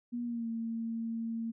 sine tone with pitch glide, 240 to 228 Hz, B3 to A#3, -49 to -38 cents, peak -33 dBFS, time 0.12-1.52 s, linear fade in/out 20 ms, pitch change -89 cents, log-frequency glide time 0.24-0.48 s, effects none

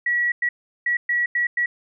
sine tone bursts at uneven times, 1928 Hz, B6, 42 cents flat, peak -18 dBFS, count 6, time 0.06-0.32 / 0.42-0.49 / 0.86-0.97 / 1.09-1.26 / 1.35-1.47 / 1.57-1.66 s, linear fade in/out 5 ms, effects none

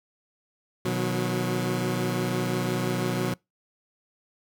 20% pulse chord, B major, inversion none, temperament equal with one note detuned, 123.47 / 155.56 / 182.24 Hz, B2 / D#3 / F#3, 0 / 0 / -26 cents, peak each -24 / -28 / -23 dBFS, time 0.85-3.34 s, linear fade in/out 5 ms, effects noise-tail reverb RT60 0.2 s tail -25 dB re dry

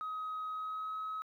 sine tone with pitch glide, 1264 to 1278.7 Hz, D#6 to D#6, +27 to +47 cents, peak -35 dBFS, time 0.01-1.22 s, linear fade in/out 0 ms, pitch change +20 cents, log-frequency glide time 0.49-0.96 s, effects tanh soft clip ceiling -34 dBFS + 12-bit

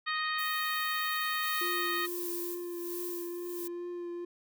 harmonic tone, 622.3 Hz, D#5, in tune, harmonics 2 / 3 / 4 / 5 / 6 / 7, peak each -34 / -34 / -41 / -43 / -41 / -42 dBFS, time 0.06-2.07 s, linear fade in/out 20 ms
violet noise, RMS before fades -42 dBFS, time 0.38-2.55 s, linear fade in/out 10 ms
violet noise with tremolo, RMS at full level -40 dBFS, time 1.42-3.68 s, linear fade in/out 10 ms, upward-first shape sine, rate 1.4 Hz, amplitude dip 70%
triangle tone with vibrato, 349.2 Hz, F4, in tune, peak -34 dBFS, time 1.61-4.25 s, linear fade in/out 5 ms, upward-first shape triangle, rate 2.3 Hz, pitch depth 17 cents each way
effects none

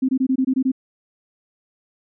sine tone bursts, 261.6 Hz, C4, in tune, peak -15 dBFS, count 8, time 0.02-0.718 s, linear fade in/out 10 ms, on 68 ms, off 22 ms, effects none

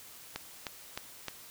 click train, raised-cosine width 0.2 ms, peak -18 dBFS, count 4, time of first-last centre 0.36-1.283 s, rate 3.25 Hz, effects white hiss -51 dBFS RMS until 1.5 s

